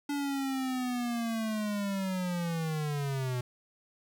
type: linear sweep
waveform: square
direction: down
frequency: 288.8 to 122.5 Hz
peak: -31 dBFS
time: 0.09-3.41 s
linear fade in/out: 5 ms
effects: 11-bit